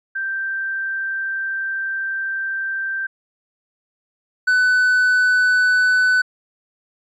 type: tone pair in turn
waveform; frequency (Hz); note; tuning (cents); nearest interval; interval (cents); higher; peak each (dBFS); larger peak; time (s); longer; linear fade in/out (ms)
sine / triangle; 1568 / 1499.9; G6 / F#6; 0 / +23; minor second; 77; first; -21 / -11; second; 0.15-3.07 / 4.47-6.22; first; 10
effects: resampled to 22050 Hz